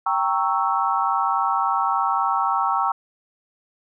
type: chord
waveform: sine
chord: G diminished seventh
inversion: none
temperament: equal with one note detuned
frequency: 784 / 927.5 / 1108.7 / 1318.5 Hz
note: G5 / Bb5 / Db6 / Fb6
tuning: 0 / -9 / 0 / 0 cents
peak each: -24 dBFS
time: 0.06-2.92 s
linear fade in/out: 5 ms
effects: none